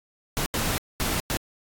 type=noise bursts at uneven times; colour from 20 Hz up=pink; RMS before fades=-26 dBFS; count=4; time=0.37-0.46 / 0.54-0.78 / 1-1.2 / 1.3-1.37 s; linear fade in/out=0 ms; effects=AAC 64 kbps